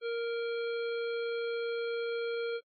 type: harmonic tone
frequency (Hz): 466.2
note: A#4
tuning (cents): 0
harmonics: 1 / 3 / 5 / 7 / 9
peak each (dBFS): -32 / -42 / -46 / -49 / -51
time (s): 0.01-2.61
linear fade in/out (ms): 50
effects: AAC 32 kbps